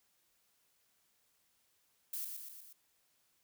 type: noise with echo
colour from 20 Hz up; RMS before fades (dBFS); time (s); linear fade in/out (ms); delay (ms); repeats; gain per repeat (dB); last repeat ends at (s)
violet; -40; 2.13-2.25; 5; 120; 4; -4; 2.73
effects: white hiss -75 dBFS RMS until 3.43 s